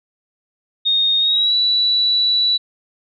sine tone with pitch glide, 3700 to 3943 Hz, A#7 to B7, -14 to -4 cents, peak -13 dBFS, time 0.85-2.58 s, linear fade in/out 20 ms, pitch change +110 cents, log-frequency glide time 1.19-1.55 s, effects none

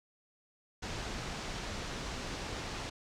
pink low-pass noise, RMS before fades -40 dBFS, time 0.82-2.9 s, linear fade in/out 10 ms, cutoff 6800 Hz, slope 24 dB/octave, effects none

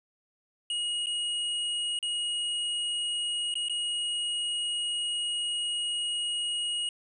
square tone with dropouts, 2886 Hz, F#7, 44 cents flat, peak -29 dBFS, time 0.7-6.89 s, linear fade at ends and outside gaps 2 ms, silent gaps 1.06-1.068 / 1.99-2.027 / 3.541-3.554 / 3.685-3.696 s, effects resampled to 24000 Hz

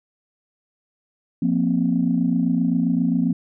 sine chord, F suspended fourth, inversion none, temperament equal with one note detuned, 174.61 / 234 / 261.6 Hz, F3 / Bb3 / C4, 0 / +7 / 0 cents, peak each -21 dBFS, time 1.42-3.33 s, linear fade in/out 5 ms, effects tanh soft clip ceiling -8 dBFS

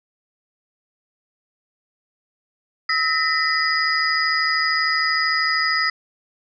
sine tone cluster, 1296 / 1841 / 1994 / 4941 Hz, E6 / A#6 / B6 / D#8, -30 / -22 / +16 / -13 cents, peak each -23 dBFS, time 2.89-5.9 s, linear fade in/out 5 ms, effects none

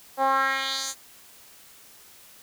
10% pulse tone with band-pass filter sweep, 268.6 Hz, C4, 46 cents sharp, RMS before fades -25 dBFS, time 0.17-0.95 s, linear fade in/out 50 ms, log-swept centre 660 to 8000 Hz, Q 2.3, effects white hiss -51 dBFS RMS until 2.42 s

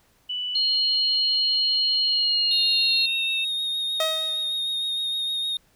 sine tone with pitch glide, 2970 to 2646 Hz, F#7 to E7, +6 to +6 cents, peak -26 dBFS, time 0.29-3.45 s, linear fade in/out 10 ms, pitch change -200 cents, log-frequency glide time 2.04-3.34 s
sine tone, 4225 Hz, C8, 16 cents sharp, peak -20 dBFS, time 0.55-3.06 s, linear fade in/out 5 ms
triangle tone with vibrato, 3715 Hz, A#7, 7 cents flat, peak -23 dBFS, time 2.51-5.57 s, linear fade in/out 2 ms, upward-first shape sine, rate 6.5 Hz, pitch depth 18 cents each way
sawtooth tone with exponential decay, 635 Hz, D#5, 35 cents sharp, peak -17 dBFS, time 4-4.6 s, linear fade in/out 2 ms, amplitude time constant 130 ms
effects pink hiss -62 dBFS RMS until 5.75 s

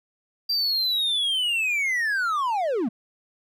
triangle linear sweep, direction down, 4748 to 199.8 Hz, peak -20 dBFS, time 0.49-2.89 s, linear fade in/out 10 ms, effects none

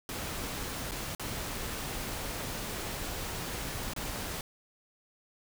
pink noise with dropouts, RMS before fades -37 dBFS, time 0.09-4.41 s, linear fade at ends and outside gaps 1 ms, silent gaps 0.911-0.918 / 1.15-1.196 / 3.935-3.963 s, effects none

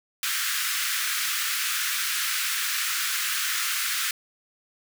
pink high-pass noise, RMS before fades -27 dBFS, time 0.23-4.11 s, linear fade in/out 2 ms, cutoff 1300 Hz, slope 48 dB/octave, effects none

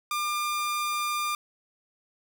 sawtooth tone, 1199 Hz, D6, 36 cents sharp, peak -23 dBFS, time 0.11-1.35 s, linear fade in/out 2 ms, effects none

